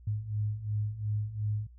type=beating tone pair; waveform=sine; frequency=103.83 / 106.63 Hz; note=G#2 / G#2; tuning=0 / +46 cents; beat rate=2.8 Hz; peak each=-35 / -31 dBFS; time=0.07-1.67 s; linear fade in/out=5 ms; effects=added 60 Hz sine -50 dBFS peak until 1.78 s